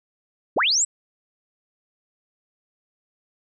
sine linear sweep, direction up, 112.1 to 8140 Hz, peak -17 dBFS, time 0.56-0.85 s, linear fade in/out 10 ms, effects none

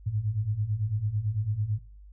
sine beating tone pair, 100.6 / 109.6 Hz, G2 / A2, +45 / -6 cents, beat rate 9 Hz, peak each -31 / -27 dBFS, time 0.06-1.79 s, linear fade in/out 10 ms, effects noise-tail reverb RT60 0.4 s tail -22 dB re dry + added 50 Hz sine -46 dBFS peak until 2.12 s

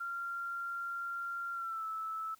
sine tone with pitch glide, 1383 to 1310.7 Hz, F6 to E6, -17 to -10 cents, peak -36 dBFS, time 0-2.35 s, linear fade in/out 10 ms, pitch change -93 cents, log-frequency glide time 1.53-1.85 s, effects white hiss -66 dBFS RMS until 2.39 s

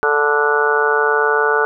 harmonic tone, 146.83 Hz, D3, in tune, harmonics 3 / 4 / 5 / 6 / 7 / 8 / 9 / 10, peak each -17 / -26 / -26 / -21 / -29 / -22 / -24 / -17 dBFS, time 0.03-1.65 s, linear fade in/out 0 ms, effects none

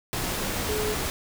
sine tone in noise, 425.4 Hz, G#4, 42 cents sharp, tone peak -27 dBFS, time 0.69-0.94 s, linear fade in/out 0 ms, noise pink, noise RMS -29 dBFS, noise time 0.13-1.1 s, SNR -1 dB, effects none

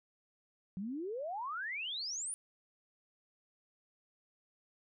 sine exponential sweep, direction up, 180 to 10000 Hz, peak -37 dBFS, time 0.77-2.34 s, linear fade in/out 0 ms, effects none

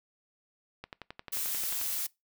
click train, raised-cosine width 0.3 ms, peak -25 dBFS, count 12, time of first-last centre 0.84-1.813 s, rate 11.3 Hz
blue noise, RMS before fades -33 dBFS, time 1.32-2.07 s, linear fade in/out 10 ms
effects noise-tail reverb RT60 0.2 s tail -23 dB re dry

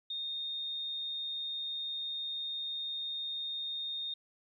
sine tone, 3677 Hz, A#7, 24 cents flat, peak -35 dBFS, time 0.1-4.14 s, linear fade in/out 5 ms, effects 12-bit

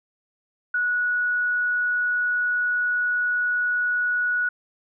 sine tone, 1465 Hz, F#6, 18 cents flat, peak -20 dBFS, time 0.74-4.49 s, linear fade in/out 5 ms, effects none

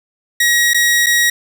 sawtooth tone with dropouts, 1900 Hz, A#6, 33 cents sharp, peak -7 dBFS, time 0.4-1.3 s, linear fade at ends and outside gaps 5 ms, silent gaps 0.735-0.744 / 1.062-1.066 s, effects none

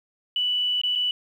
sine tone with dropouts, 2965 Hz, F#7, 3 cents sharp, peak -21 dBFS, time 0.36-1.11 s, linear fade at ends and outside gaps 2 ms, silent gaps 0.815-0.835 / 0.953-0.957 s, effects 9-bit

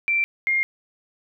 sine tone pair in turn, 2349 / 2124 Hz, D7 / C7, 0 / +25 cents, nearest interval major second, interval 175 cents, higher first, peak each -18 dBFS, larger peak neither, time 0.08-0.24 / 0.47-0.63 s, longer neither, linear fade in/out 0 ms, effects none

